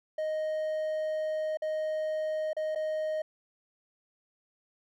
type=tone with dropouts; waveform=triangle; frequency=622.3 Hz; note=D#5; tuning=in tune; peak=-27 dBFS; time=0.18-3.22 s; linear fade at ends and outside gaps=5 ms; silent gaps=1.572-1.62 / 2.532-2.566 / 2.75-2.757 s; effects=none